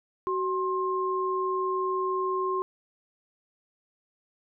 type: tone pair together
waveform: sine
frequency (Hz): 375.3 / 1061.5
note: F#4 / C6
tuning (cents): +25 / +25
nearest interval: octave + tritone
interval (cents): 1800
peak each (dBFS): -28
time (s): 0.27-2.62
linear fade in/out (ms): 0
effects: none